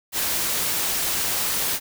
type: noise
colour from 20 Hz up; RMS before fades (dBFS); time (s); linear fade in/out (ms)
white; -24; 0.12-1.8; 50
effects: none